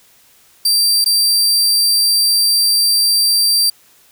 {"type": "tone with dropouts", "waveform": "sawtooth", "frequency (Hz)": 4699, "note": "D8", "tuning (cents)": 0, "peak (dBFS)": -8, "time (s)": [0.65, 3.7], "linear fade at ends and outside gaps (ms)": 5, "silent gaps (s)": [1.044, 1.059], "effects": ["white hiss -50 dBFS RMS until 4.11 s"]}